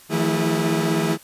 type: tone cluster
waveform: 40% pulse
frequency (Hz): 161 / 176.7 / 222.2 / 326.5 / 407.9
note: E3 / F3 / A3 / E4 / G#4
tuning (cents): -41 / +21 / +17 / -17 / -31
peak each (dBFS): -23 / -26 / -26 / -24 / -25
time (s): 0.09-1.18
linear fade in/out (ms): 50
effects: white hiss -48 dBFS RMS until 1.23 s + resampled to 32000 Hz